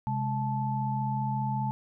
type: tone cluster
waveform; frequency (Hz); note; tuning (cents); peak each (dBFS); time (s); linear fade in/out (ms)
sine; 131.4 / 206.3 / 872; C3 / G#3 / A5; +8 / -11 / -16; -30 / -34 / -31; 0.07-1.71; 0
effects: none